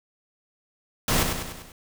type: noise with echo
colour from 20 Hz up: pink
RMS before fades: -22 dBFS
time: 1.08-1.23 s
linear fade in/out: 2 ms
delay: 98 ms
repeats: 5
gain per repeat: -5 dB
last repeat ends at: 1.72 s
effects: none